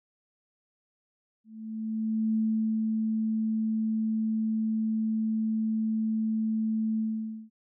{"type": "tone with ADSR envelope", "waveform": "sine", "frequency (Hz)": 220, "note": "A3", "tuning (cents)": 0, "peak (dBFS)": -23, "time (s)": [1.44, 7.5], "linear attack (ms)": 910, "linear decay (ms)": 450, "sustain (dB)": -2, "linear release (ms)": 510, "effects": []}